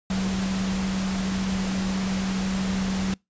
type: tone in noise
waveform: sine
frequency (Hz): 190.5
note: G3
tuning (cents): -49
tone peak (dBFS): -24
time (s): 0.1-3.14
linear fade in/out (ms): 2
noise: pink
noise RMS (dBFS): -32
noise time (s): 0.1-3.14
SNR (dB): +5
effects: noise-tail reverb RT60 0.2 s tail -26 dB re dry + resampled to 16000 Hz